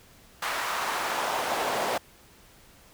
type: noise with high-pass filter sweep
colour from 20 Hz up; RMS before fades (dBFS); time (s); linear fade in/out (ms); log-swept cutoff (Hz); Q
brown; -29; 0.42-1.98; 5; 1200 to 590; 1.5
effects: pink hiss -55 dBFS RMS until 2.93 s